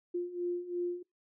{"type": "beating tone pair", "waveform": "sine", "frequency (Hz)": [350, 352.9], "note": ["F4", "F4"], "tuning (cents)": [4, 18], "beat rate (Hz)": 2.9, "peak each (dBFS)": [-38, -34], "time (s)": [0.14, 1.03], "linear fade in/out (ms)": 10, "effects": ["noise-tail reverb RT60 0.2 s tail -25 dB re dry"]}